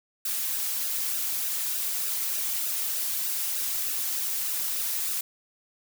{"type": "noise with flanger", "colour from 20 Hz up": "blue", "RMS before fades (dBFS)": -29, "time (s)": [0.25, 5.21], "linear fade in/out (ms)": 5, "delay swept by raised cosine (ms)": [0.9, 4.1], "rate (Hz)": 3.3, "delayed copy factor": -0.65, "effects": []}